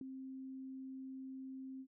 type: tone with ADSR envelope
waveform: sine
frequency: 263.9 Hz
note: C4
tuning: 15 cents sharp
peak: -39 dBFS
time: 0.01-1.87 s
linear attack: 3 ms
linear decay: 6 ms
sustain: -6 dB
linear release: 65 ms
effects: none